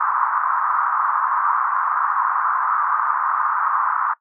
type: band-pass noise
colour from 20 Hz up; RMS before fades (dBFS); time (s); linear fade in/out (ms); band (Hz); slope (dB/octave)
white; -20; 0-4.14; 10; 990 to 1300; 48
effects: noise-tail reverb RT60 0.1 s tail -19 dB re dry